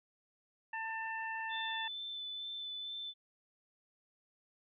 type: harmonic tone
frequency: 894 Hz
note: A5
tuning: 27 cents sharp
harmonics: 1 / 2 / 3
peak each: -41 / -40 / -47 dBFS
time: 0.73-1.88 s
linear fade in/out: 5 ms
type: tone with vibrato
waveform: sine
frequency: 3520 Hz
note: A7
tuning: in tune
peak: -40 dBFS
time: 1.49-3.14 s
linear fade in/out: 50 ms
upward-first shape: sine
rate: 2.2 Hz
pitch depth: 13 cents each way
effects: none